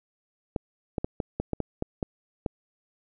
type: clicks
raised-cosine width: 2 ms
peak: -14 dBFS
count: 10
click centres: 0.562 / 0.982 / 1.045 / 1.202 / 1.4 / 1.533 / 1.603 / 1.824 / 2.028 / 2.462 s
effects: none